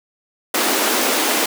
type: high-pass noise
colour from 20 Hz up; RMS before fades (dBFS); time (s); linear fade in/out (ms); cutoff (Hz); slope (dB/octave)
pink; -18; 0.54-1.46; 5; 240; 48
effects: none